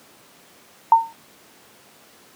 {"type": "tone with exponential decay", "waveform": "sine", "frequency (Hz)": 910, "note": "A#5", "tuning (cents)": -42, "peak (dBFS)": -5, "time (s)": [0.92, 1.13], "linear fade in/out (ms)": 2, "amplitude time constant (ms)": 44, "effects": ["pink hiss -50 dBFS RMS until 2.35 s", "high-pass 200 Hz 12 dB/octave"]}